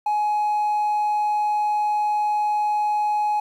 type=tone; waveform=triangle; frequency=840 Hz; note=G#5; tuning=19 cents sharp; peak=-16 dBFS; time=0.06-3.4 s; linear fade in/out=5 ms; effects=tanh soft clip ceiling -14 dBFS + 9-bit